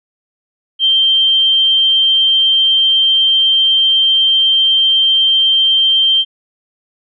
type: tone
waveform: sine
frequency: 3146 Hz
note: G7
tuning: 6 cents sharp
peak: -8 dBFS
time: 0.79-6.25 s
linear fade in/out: 50 ms
effects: none